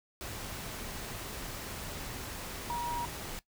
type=tone in noise; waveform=sine; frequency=953 Hz; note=A#5; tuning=38 cents sharp; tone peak=-32 dBFS; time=2.7-3.05 s; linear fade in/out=0 ms; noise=pink; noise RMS=-41 dBFS; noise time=0.21-3.39 s; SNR=+6 dB; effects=noise-tail reverb RT60 0.1 s tail -17 dB re dry